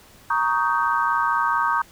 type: chord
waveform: sine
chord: Eb dominant seventh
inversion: second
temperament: just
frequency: 933.4 / 1120.1 / 1244.5 / 1555.6 Hz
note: Bb5 / Db6 / Eb6 / G6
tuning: +2 / +18 / 0 / -14 cents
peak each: -23 / -24 / -24 / -25 dBFS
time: 0.3-1.82 s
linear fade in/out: 5 ms
effects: pink hiss -50 dBFS RMS until 1.91 s